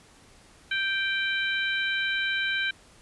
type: harmonic tone with a mistuned harmonic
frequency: 784 Hz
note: G5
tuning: in tune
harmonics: 2 / 3 / 4 / 5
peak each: -27 / -31 / -33 / -35 dBFS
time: 0.71-2.71 s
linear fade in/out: 5 ms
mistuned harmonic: 4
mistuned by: -25 cents
effects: pink hiss -55 dBFS RMS until 3.01 s + resampled to 24000 Hz